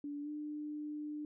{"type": "tone with pitch glide", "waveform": "sine", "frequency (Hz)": [289.4, 299.1], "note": ["D4", "D4"], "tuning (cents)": [-25, 32], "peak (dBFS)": -39, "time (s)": [0.04, 1.25], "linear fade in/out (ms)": 2, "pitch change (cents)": 57, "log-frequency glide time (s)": [0.22, 0.29], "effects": []}